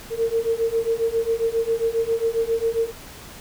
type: beating tone pair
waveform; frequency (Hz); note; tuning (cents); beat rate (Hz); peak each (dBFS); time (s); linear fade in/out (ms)
sine; 452.7 / 460.1; A4 / A#4; +49 / -23; 7.4; -23 / -22; 0.1-2.92; 50
effects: pink hiss -41 dBFS RMS until 3.4 s